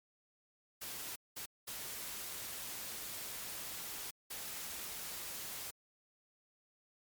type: noise bursts at uneven times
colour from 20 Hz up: white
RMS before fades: -44 dBFS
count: 4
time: 0.81-1.16 / 1.36-1.46 / 1.67-4.11 / 4.3-5.71 s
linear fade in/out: 10 ms
effects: MP3 96 kbps